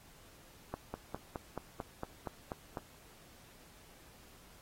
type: slowing click train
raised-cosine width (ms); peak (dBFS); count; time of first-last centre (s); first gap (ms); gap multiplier
1; -24; 10; 0.74-2.772; 200; 1.03
effects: pink hiss -60 dBFS RMS until 4.61 s + AAC 48 kbps